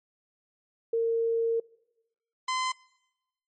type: tone pair in turn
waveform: sine / sawtooth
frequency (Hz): 458.3 / 1028.8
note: A#4 / C6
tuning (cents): -29 / -30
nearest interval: octave + major second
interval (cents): 1399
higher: second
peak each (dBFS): -23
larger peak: neither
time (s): 0.93-1.6 / 2.48-2.72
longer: first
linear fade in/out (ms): 5
effects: noise-tail reverb RT60 1.0 s tail -24 dB re dry + MP3 32 kbps